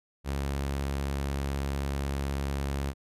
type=tone with vibrato; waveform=sawtooth; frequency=69.3 Hz; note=C#2; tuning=in tune; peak=-25 dBFS; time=0.24-2.94 s; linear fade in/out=50 ms; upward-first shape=sine; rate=16 Hz; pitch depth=15 cents each way; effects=resampled to 32000 Hz